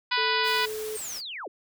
harmonic tone, 493.9 Hz, B4, in tune, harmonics 2 / 3 / 4 / 5 / 6 / 7 / 8 / 9 / 10, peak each -28 / -30 / -31 / -32 / -33 / -33 / -34 / -35 / -35 dBFS, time 0.11-0.66 s, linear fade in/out 10 ms
sine tone with pitch glide, 440 to 432.2 Hz, A4 to A4, 0 to -31 cents, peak -31 dBFS, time 0.17-0.97 s, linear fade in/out 10 ms, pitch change -31 cents, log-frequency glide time 0.5-0.71 s
white noise, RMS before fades -40 dBFS, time 0.43-1.22 s, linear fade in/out 50 ms
sine linear sweep, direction down, 8810 to 271 Hz, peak -34 dBFS, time 0.95-1.48 s, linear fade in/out 5 ms
effects none

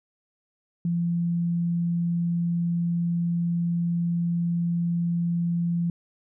sine tone, 171.1 Hz, F3, 35 cents flat, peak -22 dBFS, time 0.85-5.9 s, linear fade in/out 2 ms, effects none

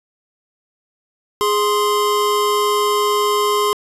square tone pair together, 415.3 / 1046.5 Hz, G#4 / C6, 0 / 0 cents, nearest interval octave + major third, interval 1600 cents, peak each -18 / -18 dBFS, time 1.41-3.73 s, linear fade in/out 0 ms, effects resampled to 32000 Hz + 9-bit

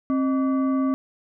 sine tone with frequency modulation, 266.2 Hz, C4, 30 cents sharp, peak -19 dBFS, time 0.1-0.94 s, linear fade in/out 0 ms, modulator 885 Hz, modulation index 0.46, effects none

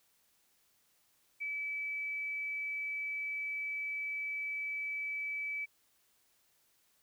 sine tone, 2300 Hz, D7, 37 cents flat, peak -35 dBFS, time 1.4-5.66 s, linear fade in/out 20 ms, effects white hiss -72 dBFS RMS until 7.02 s

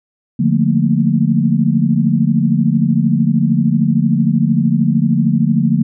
sine chord, Bb major seventh, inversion first, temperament equal with one note detuned, 146.83 / 175.93 / 220 / 233.1 Hz, D3 / F3 / A3 / Bb3, 0 / +13 / 0 / 0 cents, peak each -16 dBFS, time 0.39-5.83 s, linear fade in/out 10 ms, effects none

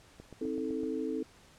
click train, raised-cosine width 2 ms, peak -33 dBFS, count 6, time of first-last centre 0.2-0.834 s, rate 7.89 Hz
sine chord, A diminished, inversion first, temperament just, 264 / 316.8 / 440 Hz, C4 / Eb4 / A4, +16 / +31 / 0 cents, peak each -36 dBFS, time 0.41-1.23 s, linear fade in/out 5 ms
effects pink hiss -59 dBFS RMS until 1.58 s + low-pass 9000 Hz 12 dB/octave

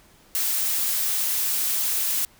blue noise, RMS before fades -24 dBFS, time 0.35-2.25 s, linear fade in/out 0 ms, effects pink hiss -55 dBFS RMS until 2.39 s

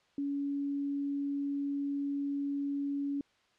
sine tone, 282.1 Hz, C#4, 30 cents sharp, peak -31 dBFS, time 0.18-3.21 s, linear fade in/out 2 ms, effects white hiss -69 dBFS RMS until 3.58 s + low-pass 4000 Hz 12 dB/octave

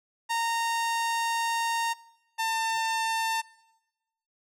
sawtooth tone pair in turn, 923 / 898.8 Hz, A#5 / A5, -17 / +37 cents, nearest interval unison, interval 46 cents, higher first, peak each -22 dBFS, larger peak neither, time 0.29-1.94 / 2.38-3.42 s, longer first, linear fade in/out 20 ms, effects noise-tail reverb RT60 1.0 s tail -22 dB re dry + low-pass 11000 Hz 12 dB/octave

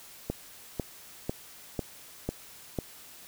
click train, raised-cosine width 2 ms, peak -16 dBFS, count 6, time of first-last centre 0.3-2.788 s, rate 2.01 Hz, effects white hiss -50 dBFS RMS until 3.27 s

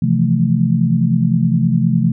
sine chord, F major seventh, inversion second, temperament equal, 130.81 / 164.81 / 174.61 / 220 Hz, C3 / E3 / F3 / A3, 0 / 0 / 0 / 0 cents, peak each -17 dBFS, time 0.02-2.12 s, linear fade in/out 5 ms, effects none

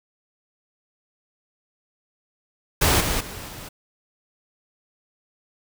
pink noise with level steps, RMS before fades -18 / -24 / -36 / -38 dBFS, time 2.81-3.69 s, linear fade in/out 10 ms, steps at 3 / 3.2 / 3.48 s, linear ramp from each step 10 ms, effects none

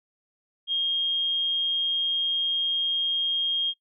sine tone, 3235 Hz, G#7, 46 cents flat, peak -22 dBFS, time 0.67-3.74 s, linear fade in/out 50 ms, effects noise-tail reverb RT60 0.1 s tail -20 dB re dry

